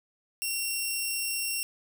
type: tone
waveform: 10% pulse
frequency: 2735 Hz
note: F7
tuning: 37 cents flat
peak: -20 dBFS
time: 0.42-1.63 s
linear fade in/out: 0 ms
effects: none